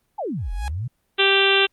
sine exponential two-way sweep, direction down then up, 912 to 40.03 to 133.9 Hz, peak -24 dBFS, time 0.18-0.88 s, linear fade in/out 10 ms, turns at 0.52 s
sawtooth tone with exponential growth, 830.6 Hz, G#5, in tune, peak -24 dBFS, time 0.38-0.68 s, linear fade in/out 0 ms, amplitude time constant 65 ms
harmonic tone, 392 Hz, G4, in tune, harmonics 1 / 2 / 3 / 4 / 5 / 6 / 7 / 8 / 9 / 10, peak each -20 / -28 / -27 / -23 / -30 / -25 / -20 / -22 / -21 / -31 dBFS, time 1.18-1.67 s, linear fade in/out 20 ms
effects pink hiss -69 dBFS RMS until 1.72 s + Opus 32 kbps

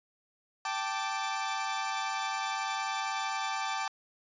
sawtooth chord, G suspended second, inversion none, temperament equal with one note detuned, 779.5 / 880 / 1174.7 Hz, G5 / A5 / D6, -10 / 0 / 0 cents, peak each -32 dBFS, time 0.65-3.88 s, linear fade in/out 2 ms, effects resampled to 16000 Hz

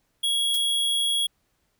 square tone, 3322 Hz, G#7, in tune, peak -22 dBFS, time 0.23-1.27 s, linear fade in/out 10 ms
violet noise with exponential decay, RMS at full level -26 dBFS, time 0.54-0.64 s, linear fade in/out 2 ms, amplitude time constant 21 ms
effects pink hiss -71 dBFS RMS until 1.79 s

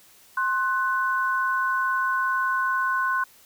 sine tone pair together, 1056.4 / 1494 Hz, C6 / F#6, +16 / +16 cents, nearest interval tritone, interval 600 cents, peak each -24 dBFS, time 0.37-3.24 s, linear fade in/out 5 ms, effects white hiss -54 dBFS RMS until 3.45 s

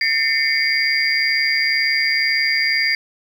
sine tone cluster, 1804 / 2082 / 2224 / 4771 Hz, A6 / C7 / C#7 / D8, +43 / -9 / +5 / +26 cents, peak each -21 dBFS, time 0.01-2.95 s, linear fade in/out 2 ms, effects 7-bit

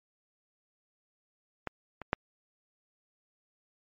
clicks, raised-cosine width 0.5 ms, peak -18 / -25 / -10 dBFS, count 3, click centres 1.673 / 2.017 / 2.131 s, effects MP3 32 kbps

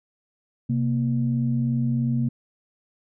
sine tone pair together, 130.81 / 233.8 Hz, C3 / A#3, 0 / +5 cents, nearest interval minor seventh, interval 1005 cents, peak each -22 / -23 dBFS, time 0.69-2.29 s, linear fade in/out 10 ms, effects tanh soft clip ceiling -12 dBFS

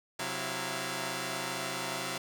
5% pulse tone cluster, 131.2 / 183.2 / 329.7 / 690 Hz, C3 / F#3 / E4 / F5, +5 / -17 / 0 / -21 cents, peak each -28 dBFS, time 0.19-2.18 s, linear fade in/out 5 ms, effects none

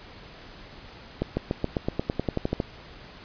accelerating click train, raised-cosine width 2 ms, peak -11 dBFS, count 14, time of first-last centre 1.22-2.602 s, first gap 150 ms, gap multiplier 0.94, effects pink hiss -46 dBFS RMS until 3.24 s + resampled to 11025 Hz

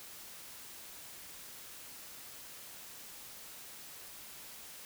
silence, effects white hiss -50 dBFS RMS until 4.85 s

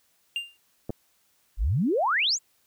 triangle tone with exponential decay, 2794 Hz, F7, in tune, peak -22 dBFS, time 0.36-0.57 s, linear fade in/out 1 ms, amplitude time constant 44 ms
clicks, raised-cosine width 2 ms, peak -19 dBFS, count 2, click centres 0.895 / 0.904 s
sine exponential sweep, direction up, 38.89 to 7670 Hz, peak -21 dBFS, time 1.57-2.39 s, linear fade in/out 50 ms
effects white hiss -67 dBFS RMS until 2.66 s

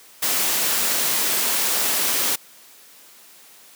white noise, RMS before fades -21 dBFS, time 0.22-2.36 s, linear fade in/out 10 ms, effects white hiss -48 dBFS RMS until 3.75 s + high-pass 200 Hz 12 dB/octave

